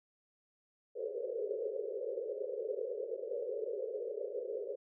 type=band-pass noise; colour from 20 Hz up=pink; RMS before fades=-39 dBFS; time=0.95-4.76 s; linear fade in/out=20 ms; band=400 to 550 Hz; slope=96 dB/octave; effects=none